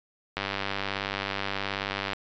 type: click train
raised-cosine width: 0.3 ms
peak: -13 dBFS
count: 175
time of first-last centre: 0.37-2.133 s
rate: 98.7 Hz
effects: resampled to 16000 Hz